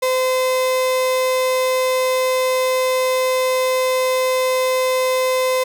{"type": "tone", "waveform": "35% pulse", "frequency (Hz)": 514, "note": "C5", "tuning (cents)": -31, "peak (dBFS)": -14, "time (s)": [0.02, 5.64], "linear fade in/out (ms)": 10, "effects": []}